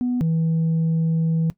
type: tone pair in turn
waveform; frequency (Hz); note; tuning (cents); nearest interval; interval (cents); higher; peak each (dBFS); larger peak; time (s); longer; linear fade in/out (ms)
sine; 246.9 / 162.71; B3 / E3; 0 / -22; perfect fifth; 722; first; -18 / -15; second; 0.01-0.21 / 0.21-1.5; second; 0
effects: noise-tail reverb RT60 0.1 s tail -19 dB re dry + tanh soft clip ceiling -16 dBFS